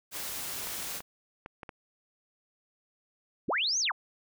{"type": "noise", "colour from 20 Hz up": "white", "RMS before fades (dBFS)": -37, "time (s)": [0.11, 1.02], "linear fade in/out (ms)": 50}
{"type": "clicks", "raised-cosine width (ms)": 0.5, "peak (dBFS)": -26, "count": 5, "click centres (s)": [0.671, 1.005, 1.461, 1.632, 1.692]}
{"type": "linear two-way sweep", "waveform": "sine", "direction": "up then down", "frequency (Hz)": [77.1, 6630, 593], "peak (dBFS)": -26, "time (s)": [3.48, 3.92], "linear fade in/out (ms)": 10, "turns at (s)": 3.79}
{"effects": []}